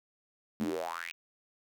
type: tone with high-pass filter sweep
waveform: square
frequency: 42.13 Hz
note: E1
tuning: 38 cents sharp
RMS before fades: -36 dBFS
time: 0.6-1.12 s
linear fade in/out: 0 ms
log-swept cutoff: 200 to 2700 Hz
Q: 6.8
effects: none